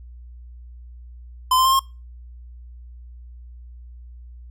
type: tone with pitch steps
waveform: square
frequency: 1026 / 1040.9 / 1056.1 / 1071.4 Hz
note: C6 / C6 / C6 / C6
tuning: -34 / -9 / +16 / +41 cents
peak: -15 dBFS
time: 1.51-1.794 s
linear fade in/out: 5 ms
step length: 71 ms
effects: noise-tail reverb RT60 0.3 s tail -24 dB re dry + added 60 Hz sine -38 dBFS peak until 4.5 s